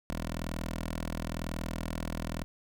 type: tone with notch filter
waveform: 10% pulse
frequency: 41 Hz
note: E1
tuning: 9 cents flat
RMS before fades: -36 dBFS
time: 0.1-2.44 s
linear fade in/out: 0 ms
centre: 110 Hz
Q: 1.5
effects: none